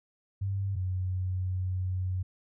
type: tone pair in turn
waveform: sine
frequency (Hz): 98 / 92.36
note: G2 / F#2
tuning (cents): 0 / -3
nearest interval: minor second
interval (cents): 103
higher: first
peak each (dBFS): -28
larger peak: neither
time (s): 0.41-0.76 / 0.76-2.23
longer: second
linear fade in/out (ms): 10
effects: none